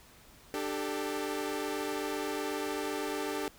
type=chord; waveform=sawtooth; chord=D suspended fourth; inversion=none; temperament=equal with one note detuned; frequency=297.4 / 392 / 440 Hz; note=D4 / G4 / A4; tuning=+22 / 0 / 0 cents; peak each=-33 / -33 / -34 dBFS; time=0.54-3.48 s; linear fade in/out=0 ms; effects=pink hiss -57 dBFS RMS until 3.58 s